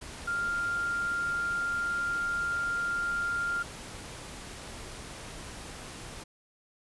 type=tone in noise; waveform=sine; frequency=1396.9 Hz; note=F6; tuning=in tune; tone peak=-28 dBFS; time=0.27-3.63 s; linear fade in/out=10 ms; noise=pink; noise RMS=-43 dBFS; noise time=0.01-6.24 s; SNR=+12 dB; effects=resampled to 24000 Hz